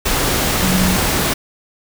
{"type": "tone in noise", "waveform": "sine", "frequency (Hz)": 185, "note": "F#3", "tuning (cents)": 0, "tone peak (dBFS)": -15, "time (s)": [0.62, 0.97], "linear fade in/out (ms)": 10, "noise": "pink", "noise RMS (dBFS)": -17, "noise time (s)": [0.05, 1.34], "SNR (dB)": -1, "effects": []}